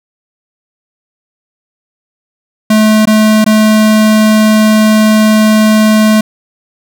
square tone with dropouts, 215.9 Hz, A3, 33 cents flat, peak -5 dBFS, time 2.7-6.21 s, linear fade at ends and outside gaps 5 ms, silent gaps 3.055-3.072 / 3.444-3.462 s, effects none

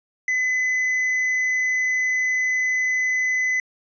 sine tone with hard clipping, 2017 Hz, B6, 36 cents sharp, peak -20 dBFS, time 0.28-3.6 s, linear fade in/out 2 ms, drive 3 dB, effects resampled to 16000 Hz

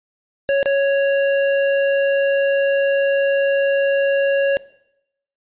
square tone with dropouts, 554.4 Hz, C#5, in tune, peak -15 dBFS, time 0.49-4.57 s, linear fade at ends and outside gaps 0 ms, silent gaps 0.629-0.658 s, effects noise-tail reverb RT60 0.8 s tail -19 dB re dry + resampled to 8000 Hz

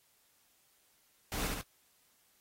pink noise with echo, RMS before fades -38 dBFS, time 1.32-1.47 s, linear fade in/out 0 ms, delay 71 ms, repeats 2, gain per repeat -2 dB, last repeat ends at 1.612 s, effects white hiss -70 dBFS RMS until 2.4 s + AAC 48 kbps

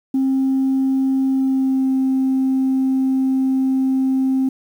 sine tone with pitch glide, 266.3 to 263.9 Hz, C4 to C4, +31 to +15 cents, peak -13 dBFS, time 0.14-4.49 s, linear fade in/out 5 ms, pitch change -16 cents, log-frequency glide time 1.27-1.92 s, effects tanh soft clip ceiling -12 dBFS + 8-bit

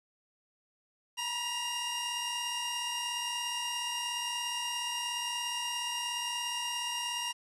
sawtooth tone cluster, 934 / 971 / 2812 Hz, A#5 / B5 / F7, +3 / -30 / +11 cents, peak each -40 / -35 / -31 dBFS, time 1.17-7.33 s, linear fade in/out 20 ms, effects resampled to 24000 Hz + 10-bit

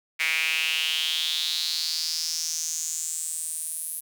sawtooth tone with high-pass filter sweep, 160 Hz, D#3, 49 cents sharp, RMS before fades -28 dBFS, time 0.19-4.01 s, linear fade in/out 20 ms, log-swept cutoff 2200 to 11000 Hz, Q 5.4, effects none

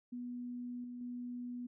sine tone with level steps, 244.7 Hz, B3, 16 cents flat, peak -40 / -43 / -40 dBFS, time 0.12-1.67 s, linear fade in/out 10 ms, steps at 0.84 / 1.01 s, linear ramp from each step 2 ms, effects none

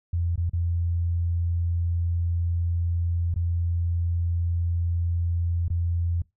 sine tone with dropouts, 85.5 Hz, F2, 36 cents flat, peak -22 dBFS, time 0.13-6.22 s, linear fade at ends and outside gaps 5 ms, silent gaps 0.359-0.377 / 0.496-0.533 / 3.342-3.36 / 5.682-5.701 s, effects noise-tail reverb RT60 0.2 s tail -23 dB re dry

